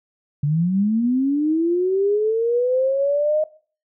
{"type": "linear sweep", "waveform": "sine", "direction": "up", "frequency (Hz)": [139.6, 623], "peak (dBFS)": -16, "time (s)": [0.43, 3.44], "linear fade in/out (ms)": 5, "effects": ["noise-tail reverb RT60 0.4 s tail -18 dB re dry"]}